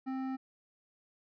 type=tone with hard clipping; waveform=sine; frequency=263.2 Hz; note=C4; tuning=10 cents sharp; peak=-36 dBFS; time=0.06-0.37 s; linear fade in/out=20 ms; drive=12 dB; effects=resampled to 11025 Hz